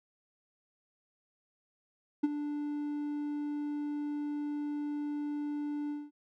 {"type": "tone with ADSR envelope", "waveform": "triangle", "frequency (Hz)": 293.7, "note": "D4", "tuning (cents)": 0, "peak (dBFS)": -20, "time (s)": [2.23, 6.11], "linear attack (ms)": 11, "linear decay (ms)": 29, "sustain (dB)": -11, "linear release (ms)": 210, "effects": []}